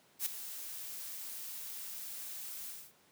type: noise with ADSR envelope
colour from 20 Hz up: blue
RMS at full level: -32 dBFS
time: 0.19-2.93 s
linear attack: 70 ms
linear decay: 7 ms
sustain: -12 dB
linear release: 250 ms
effects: pink hiss -66 dBFS RMS until 3.11 s + high-pass 150 Hz 12 dB/octave